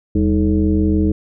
sine tone with frequency modulation, 198.8 Hz, G3, 25 cents sharp, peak -12 dBFS, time 0.15-1.12 s, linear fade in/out 5 ms, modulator 117 Hz, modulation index 1.5, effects none

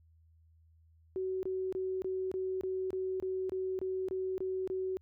sine tone bursts, 375.5 Hz, F#4, 26 cents sharp, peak -32 dBFS, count 13, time 1.16-4.97 s, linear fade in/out 0 ms, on 270 ms, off 25 ms, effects added 81 Hz sine -61 dBFS peak until 5.01 s

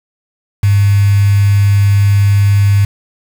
sine tone with quantisation, 100.6 Hz, G2, 45 cents sharp, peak -6 dBFS, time 0.63-2.85 s, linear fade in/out 5 ms, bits 4, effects none

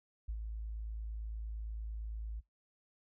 sine tone with ADSR envelope, 54.4 Hz, A1, 19 cents flat, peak -34 dBFS, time 0.28-2.41 s, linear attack 12 ms, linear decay 72 ms, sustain -4 dB, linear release 23 ms, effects noise-tail reverb RT60 0.2 s tail -25 dB re dry + tanh soft clip ceiling -30 dBFS

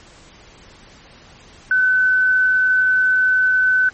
sine tone, 1512 Hz, F#6, 37 cents sharp, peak -12 dBFS, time 1.71-3.89 s, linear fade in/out 2 ms, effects pink hiss -45 dBFS RMS until 3.93 s + MP3 32 kbps

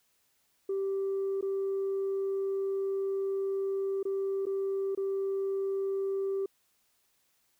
sine tone with dropouts, 390 Hz, G4, 9 cents flat, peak -27 dBFS, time 0.69-6.46 s, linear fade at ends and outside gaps 5 ms, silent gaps 1.411-1.425 / 4.03-4.052 / 4.456-4.466 / 4.95-4.974 s, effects tanh soft clip ceiling -26 dBFS + white hiss -72 dBFS RMS until 7.59 s

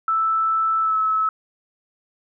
sine tone with pitch glide, 1318.5 to 1297.3 Hz, E6 to E6, 0 to -28 cents, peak -17 dBFS, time 0.08-1.29 s, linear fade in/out 2 ms, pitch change -28 cents, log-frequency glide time 0.81-0.97 s, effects none

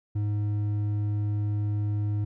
sine tone with hard clipping, 104.1 Hz, G#2, 5 cents sharp, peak -26 dBFS, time 0.15-2.25 s, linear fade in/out 10 ms, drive 5 dB, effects none

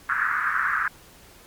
white band-pass noise, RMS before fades -24 dBFS, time 0.09-0.88 s, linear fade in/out 2 ms, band 1200 to 1700 Hz, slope 48 dB/octave, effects pink hiss -50 dBFS RMS until 1.46 s + MP3 96 kbps

